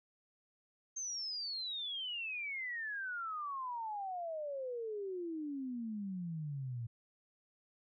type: exponential sweep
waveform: sine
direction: down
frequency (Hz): 6400 to 113.3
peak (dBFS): -38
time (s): 0.96-6.87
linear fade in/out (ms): 10
effects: none